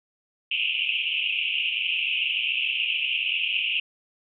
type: band-pass noise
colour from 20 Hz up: pink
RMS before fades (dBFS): -26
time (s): 0.51-3.8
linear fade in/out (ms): 5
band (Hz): 2500 to 3000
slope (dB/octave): 96
effects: none